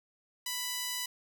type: tone with high-pass filter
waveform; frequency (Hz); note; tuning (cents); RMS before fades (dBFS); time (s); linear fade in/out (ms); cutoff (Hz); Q
sawtooth; 991; B5; +6; -36; 0.46-1.06; 5; 2900; 0.6
effects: none